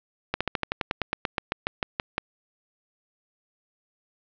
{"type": "slowing click train", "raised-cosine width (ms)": 0.3, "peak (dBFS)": -8, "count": 17, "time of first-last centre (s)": [0.34, 2.181], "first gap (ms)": 66, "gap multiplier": 1.07, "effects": ["low-pass 4000 Hz 12 dB/octave"]}